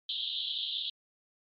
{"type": "band-pass noise", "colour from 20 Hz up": "pink", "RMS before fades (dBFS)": -35, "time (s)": [0.09, 0.9], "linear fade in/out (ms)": 2, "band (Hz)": [3100, 4000], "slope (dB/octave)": 96, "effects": ["MP3 64 kbps"]}